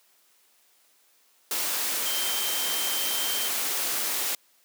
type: tone in noise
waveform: sine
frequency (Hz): 3136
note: G7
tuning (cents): 0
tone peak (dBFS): -32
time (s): 2.06-3.48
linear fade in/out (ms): 2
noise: white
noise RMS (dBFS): -28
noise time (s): 1.51-4.35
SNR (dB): -7
effects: white hiss -63 dBFS RMS until 4.64 s + high-pass 300 Hz 12 dB/octave